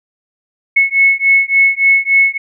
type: beating tone pair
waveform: sine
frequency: 2194 / 2197.5 Hz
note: C#7 / C#7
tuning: -18 / -16 cents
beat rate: 3.5 Hz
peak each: -11 dBFS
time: 0.76-2.38 s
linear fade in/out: 10 ms
effects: none